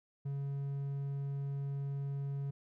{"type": "tone", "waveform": "triangle", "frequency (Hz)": 139.5, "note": "C#3", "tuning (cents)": 11, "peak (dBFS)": -33, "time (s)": [0.25, 2.51], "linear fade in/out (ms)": 10, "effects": []}